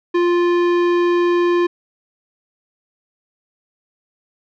sine tone with tanh clipping, 349.2 Hz, F4, in tune, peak -15 dBFS, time 0.14-1.67 s, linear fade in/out 10 ms, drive 16 dB, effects none

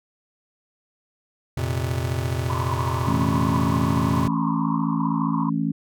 square chord, F suspended fourth, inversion none, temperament just, 87.31 / 116.41 / 130.96 Hz, F2 / Bb2 / C3, 0 / -2 / +2 cents, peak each -28 dBFS, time 1.57-4.28 s, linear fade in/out 5 ms
white band-pass noise, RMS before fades -30 dBFS, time 2.49-5.5 s, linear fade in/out 10 ms, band 940 to 1100 Hz, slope 96 dB/octave
harmonic tone, 55 Hz, A1, in tune, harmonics 3 / 4 / 5, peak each -25 / -25 / -25 dBFS, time 3.07-5.72 s, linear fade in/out 5 ms
effects none

